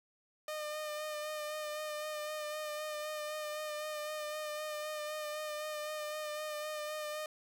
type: tone with vibrato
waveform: sawtooth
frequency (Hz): 607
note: D#5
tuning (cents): -43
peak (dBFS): -34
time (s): 0.48-7.26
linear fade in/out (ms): 2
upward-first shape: sine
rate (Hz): 3.9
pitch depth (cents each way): 22
effects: none